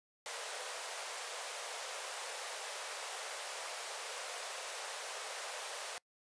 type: high-pass noise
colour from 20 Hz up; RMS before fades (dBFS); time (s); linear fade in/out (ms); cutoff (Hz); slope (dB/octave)
pink; -43; 0.26-5.98; 0; 470; 48
effects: noise-tail reverb RT60 0.1 s tail -26 dB re dry + resampled to 22050 Hz